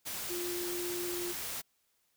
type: tone in noise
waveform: sine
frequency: 351.7 Hz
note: F4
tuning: 12 cents sharp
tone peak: -36 dBFS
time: 0.29-1.33 s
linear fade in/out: 20 ms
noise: white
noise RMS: -39 dBFS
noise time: 0.05-1.62 s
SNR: 0 dB
effects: white hiss -75 dBFS RMS until 2.16 s